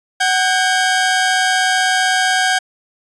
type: tone pair together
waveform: sawtooth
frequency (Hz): 748.1 / 1612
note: F#5 / G6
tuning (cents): +19 / +48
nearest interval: octave + minor second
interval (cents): 1329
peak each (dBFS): -12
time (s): 0.2-2.59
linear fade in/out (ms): 10
effects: resampled to 22050 Hz